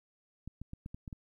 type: clicks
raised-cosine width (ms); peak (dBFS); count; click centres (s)
5; -30; 7; 0.476 / 0.616 / 0.734 / 0.861 / 0.945 / 1.078 / 1.128
effects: 12-bit